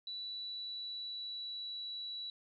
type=tone with pitch glide; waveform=sine; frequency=3951 to 3928 Hz; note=B7 to B7; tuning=0 to -10 cents; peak=-40 dBFS; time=0.07-2.3 s; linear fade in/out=2 ms; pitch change=-10 cents; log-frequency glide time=0.25-1.79 s; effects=none